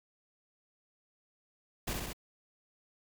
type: noise with echo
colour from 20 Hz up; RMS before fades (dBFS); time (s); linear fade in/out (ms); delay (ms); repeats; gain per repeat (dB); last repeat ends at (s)
pink; -35; 1.87-1.94; 10; 64; 3; -2; 2.132
effects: none